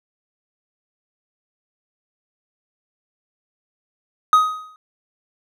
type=tone with exponential decay; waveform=triangle; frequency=1255 Hz; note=D#6; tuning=15 cents sharp; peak=-5 dBFS; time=4.33-4.76 s; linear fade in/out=1 ms; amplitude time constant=92 ms; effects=none